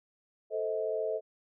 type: chord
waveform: sine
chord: A diminished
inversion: none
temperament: equal with one note detuned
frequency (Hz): 440 / 523.3 / 636.8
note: A4 / C5 / Eb5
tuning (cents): 0 / 0 / +40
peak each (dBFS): -33 / -37 / -33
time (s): 0.5-1.21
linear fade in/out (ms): 50
effects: none